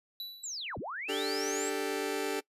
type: tone with exponential decay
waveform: square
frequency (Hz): 3951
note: B7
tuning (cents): 0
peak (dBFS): -36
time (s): 0.2-0.76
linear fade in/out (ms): 1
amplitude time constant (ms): 120
type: linear two-way sweep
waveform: sine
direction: down then up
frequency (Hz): 7902 to 57.7 to 7902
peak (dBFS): -36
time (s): 0.43-1.7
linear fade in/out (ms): 10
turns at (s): 0.78
type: chord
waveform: sawtooth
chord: D suspended fourth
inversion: none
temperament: just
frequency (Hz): 293.7 / 391.6 / 440.5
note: D4 / G4 / A4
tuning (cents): 0 / -2 / +2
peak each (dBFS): -33 / -31 / -31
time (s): 1.08-2.41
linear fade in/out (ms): 20
effects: noise-tail reverb RT60 0.1 s tail -22 dB re dry + resampled to 32000 Hz